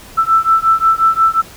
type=beating tone pair; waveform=sine; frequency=1323 / 1328.6 Hz; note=E6 / E6; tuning=+6 / +13 cents; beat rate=5.6 Hz; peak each=-12 dBFS; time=0.17-1.42 s; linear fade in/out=20 ms; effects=pink hiss -37 dBFS RMS until 1.56 s